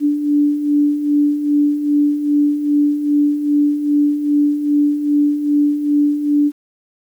sine beating tone pair, 290.3 / 292.8 Hz, D4 / D4, -20 / -5 cents, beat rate 2.5 Hz, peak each -20 / -13 dBFS, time 0-6.52 s, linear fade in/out 50 ms, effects 8-bit

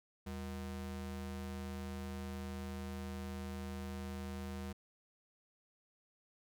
square ring-modulated tone, 138.59 Hz, C#3, in tune, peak -39 dBFS, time 0.26-4.73 s, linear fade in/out 10 ms, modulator 59.4 Hz, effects none

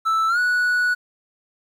triangle tone with pitch glide, 1318.5 to 1471.4 Hz, E6 to F#6, 0 to -10 cents, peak -15 dBFS, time 0.05-0.95 s, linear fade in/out 20 ms, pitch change +190 cents, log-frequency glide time 0.28-0.39 s, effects 9-bit

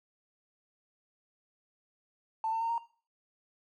triangle tone with pitch steps, 888 / 902 / 916.1 / 930.5 Hz, A5 / A5 / A#5 / A#5, +16 / +43 / -30 / -3 cents, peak -25 dBFS, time 2.44-2.78 s, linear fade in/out 2 ms, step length 85 ms, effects noise-tail reverb RT60 0.4 s tail -20 dB re dry + tanh soft clip ceiling -27 dBFS

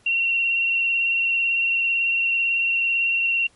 sine tone with vibrato, 2736 Hz, F7, 36 cents flat, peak -18 dBFS, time 0.06-3.47 s, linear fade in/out 5 ms, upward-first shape sine, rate 18 Hz, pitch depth 19 cents each way, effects pink hiss -58 dBFS RMS until 3.55 s + MP3 48 kbps

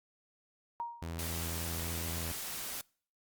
sine tone with exponential decay, 940 Hz, A#5, 14 cents sharp, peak -32 dBFS, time 0.8-1.21 s, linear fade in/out 0 ms, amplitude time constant 88 ms
sawtooth tone, 83.1 Hz, E2, 15 cents sharp, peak -34 dBFS, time 1.02-2.32 s, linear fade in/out 0 ms
white noise, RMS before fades -40 dBFS, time 1.19-2.81 s, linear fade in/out 0 ms
effects noise-tail reverb RT60 0.5 s tail -26 dB re dry + Opus 48 kbps

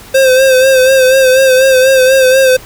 square tone with vibrato, 523.3 Hz, C5, in tune, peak -5 dBFS, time 0.14-2.57 s, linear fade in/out 10 ms, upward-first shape sine, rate 4.1 Hz, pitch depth 45 cents each way, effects pink hiss -34 dBFS RMS until 2.65 s

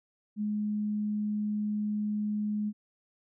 sine tone, 210 Hz, G#3, 19 cents sharp, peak -28 dBFS, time 0.36-2.73 s, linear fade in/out 50 ms, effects none

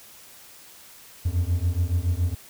triangle beating tone pair, 83.9 / 91 Hz, E2 / F#2, +31 / -28 cents, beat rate 7.1 Hz, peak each -22 dBFS, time 1.25-2.35 s, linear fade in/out 10 ms, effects white hiss -48 dBFS RMS until 2.49 s

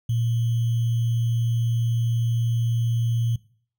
sine tone with sample-and-hold, 116.54 Hz, A#2, in tune, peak -20 dBFS, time 0.09-3.36 s, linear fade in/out 5 ms, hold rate 3150 Hz, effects noise-tail reverb RT60 0.5 s tail -20 dB re dry

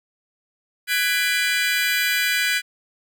30% pulse chord, G# half-diminished seventh, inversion third, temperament just, 1495.1 / 1661.2 / 1993.5 / 2392 Hz, F#6 / G#6 / B6 / D7, +18 / 0 / +16 / +31 cents, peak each -22 dBFS, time 0.87-2.62 s, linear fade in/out 50 ms, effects none

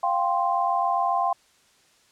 sine chord, F suspended second, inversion none, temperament just, 698.5 / 785.8 / 1047.7 Hz, F5 / G5 / C6, 0 / +4 / +2 cents, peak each -25 dBFS, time 0.03-1.33 s, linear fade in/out 5 ms, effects white hiss -60 dBFS RMS until 2.11 s + low-pass 8000 Hz 12 dB/octave

